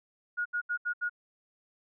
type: tone bursts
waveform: sine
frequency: 1442 Hz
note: F#6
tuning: 45 cents flat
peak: -28 dBFS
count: 5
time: 0.37-1.096 s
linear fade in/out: 20 ms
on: 86 ms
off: 74 ms
effects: none